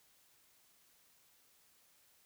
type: silence
effects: white hiss -69 dBFS RMS until 2.25 s